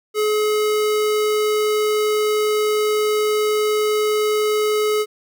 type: tone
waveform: square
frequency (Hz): 425.1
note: G#4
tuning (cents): +40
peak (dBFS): -17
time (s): 0.14-5.06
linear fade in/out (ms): 50
effects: none